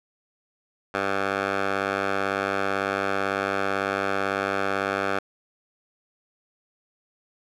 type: tone with band-pass filter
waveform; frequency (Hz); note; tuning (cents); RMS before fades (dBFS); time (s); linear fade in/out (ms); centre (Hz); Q
10% pulse; 98; G2; 0; -26; 0.94-5.19; 5; 1200; 1.2
effects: none